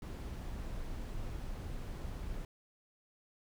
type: noise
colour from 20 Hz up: brown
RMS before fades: -41 dBFS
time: 0.02-2.45 s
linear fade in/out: 2 ms
effects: none